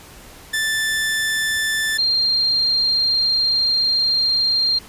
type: tone pair in turn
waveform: sawtooth / sine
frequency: 1762 / 4191 Hz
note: A6 / C8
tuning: +2 / +2 cents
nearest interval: octave + minor third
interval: 1500 cents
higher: second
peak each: -15 dBFS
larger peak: neither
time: 0.53-1.98 / 1.98-4.79 s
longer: second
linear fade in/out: 10 ms
effects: pink hiss -42 dBFS RMS until 4.88 s + resampled to 32000 Hz